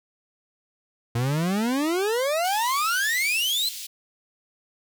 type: exponential sweep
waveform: 40% pulse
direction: up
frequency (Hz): 114 to 4186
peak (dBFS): -21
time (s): 1.15-3.69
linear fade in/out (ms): 5
type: high-pass noise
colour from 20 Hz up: pink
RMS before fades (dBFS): -36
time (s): 2.44-3.87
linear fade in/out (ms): 10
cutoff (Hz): 3100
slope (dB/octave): 24
effects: none